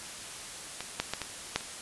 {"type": "clicks", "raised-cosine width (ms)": 0.2, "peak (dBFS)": [-18, -10, -13, -16, -9, -25], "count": 6, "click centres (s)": [0.806, 1, 1.136, 1.217, 1.56, 1.608], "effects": ["white hiss -42 dBFS RMS until 1.81 s", "resampled to 24000 Hz"]}